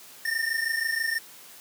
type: tone pair together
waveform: square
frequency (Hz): 1800 / 1826.2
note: A6 / A#6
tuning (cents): +39 / -36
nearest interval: unison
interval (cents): 25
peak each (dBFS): -29 / -29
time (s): 0.25-1.19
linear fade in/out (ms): 5
effects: white hiss -48 dBFS RMS until 1.6 s + high-pass 150 Hz 12 dB/octave